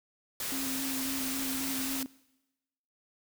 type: noise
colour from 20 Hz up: white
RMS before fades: -35 dBFS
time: 0.4-2.03 s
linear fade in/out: 2 ms
type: tone with vibrato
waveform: sine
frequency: 266.6 Hz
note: C4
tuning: 33 cents sharp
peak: -35 dBFS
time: 0.52-2.06 s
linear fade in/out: 0 ms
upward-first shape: square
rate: 3.7 Hz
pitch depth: 18 cents each way
effects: noise-tail reverb RT60 1.0 s tail -22 dB re dry